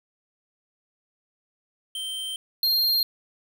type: tone pair in turn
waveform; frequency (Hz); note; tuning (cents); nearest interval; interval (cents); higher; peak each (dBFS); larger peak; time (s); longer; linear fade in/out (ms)
square; 3129 / 4206; G7 / C8; -4 / +8; perfect fourth; 512; second; -30 / -20; second; 1.95-2.36 / 2.63-3.03; first; 2
effects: 9-bit